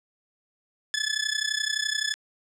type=tone with amplitude modulation; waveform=15% pulse; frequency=1723 Hz; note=A6; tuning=37 cents flat; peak=-15 dBFS; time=0.94-2.14 s; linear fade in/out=0 ms; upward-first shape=sine; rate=31.7 Hz; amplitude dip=85%; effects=low-pass 9000 Hz 12 dB/octave